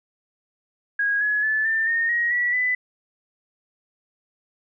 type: tone with pitch steps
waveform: sine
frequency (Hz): 1645 / 1691.2 / 1738.8 / 1787.7 / 1837.9 / 1889.6 / 1942.7 / 1997.4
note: G#6 / G#6 / A6 / A6 / A#6 / A#6 / B6 / B6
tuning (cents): -17 / +31 / -21 / +27 / -25 / +23 / -29 / +19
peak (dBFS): -19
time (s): 0.99-2.75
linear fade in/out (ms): 5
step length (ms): 220
effects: none